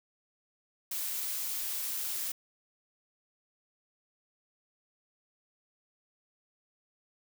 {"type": "noise", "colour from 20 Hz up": "blue", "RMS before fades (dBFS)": -35, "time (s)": [0.91, 2.32], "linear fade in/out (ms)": 5, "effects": []}